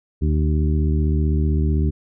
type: harmonic tone with a mistuned harmonic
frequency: 75.7 Hz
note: D#2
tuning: 47 cents flat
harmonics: 1 / 2 / 3 / 4 / 5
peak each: -17 / -23 / -27 / -29 / -31 dBFS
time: 0.21-1.91 s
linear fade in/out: 20 ms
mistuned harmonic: 5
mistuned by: +26 cents
effects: none